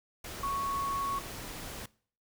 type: tone in noise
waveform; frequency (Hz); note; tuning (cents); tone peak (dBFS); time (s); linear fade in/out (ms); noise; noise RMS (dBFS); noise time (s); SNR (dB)
sine; 1108.7; C#6; 0; -30; 0.43-1.19; 5; pink; -42; 0.24-1.86; +9
effects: noise-tail reverb RT60 0.5 s tail -22 dB re dry